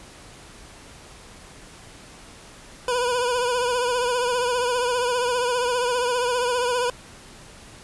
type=tone with vibrato; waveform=25% pulse; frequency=491.4 Hz; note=B4; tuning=9 cents flat; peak=-17 dBFS; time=2.88-6.9 s; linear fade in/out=2 ms; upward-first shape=triangle; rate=15 Hz; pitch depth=67 cents each way; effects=pink hiss -45 dBFS RMS until 7.83 s + resampled to 24000 Hz